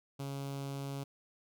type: tone with notch filter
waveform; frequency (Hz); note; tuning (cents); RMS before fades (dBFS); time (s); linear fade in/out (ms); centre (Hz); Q
sawtooth; 138.59; C#3; 0; -40; 0.19-1.04; 10; 1800; 1.6
effects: none